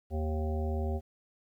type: harmonic tone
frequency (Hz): 77.78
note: D#2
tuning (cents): 0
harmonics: 1 / 3 / 5 / 7 / 9 / 10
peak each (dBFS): -30 / -39 / -39 / -42 / -44 / -46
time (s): 0.1-1.01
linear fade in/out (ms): 50
effects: 11-bit